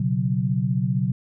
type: chord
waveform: sine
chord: B suspended second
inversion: none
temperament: just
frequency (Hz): 123.47 / 138.9 / 185.21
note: B2 / C#3 / F#3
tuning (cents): 0 / +4 / +2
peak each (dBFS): -24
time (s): 0-1.12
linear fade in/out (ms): 5
effects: none